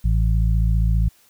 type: harmonic tone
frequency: 55 Hz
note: A1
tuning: in tune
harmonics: 1 / 2 / 3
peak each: -16 / -22 / -26 dBFS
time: 0.04-1.09 s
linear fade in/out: 10 ms
effects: white hiss -56 dBFS RMS until 1.29 s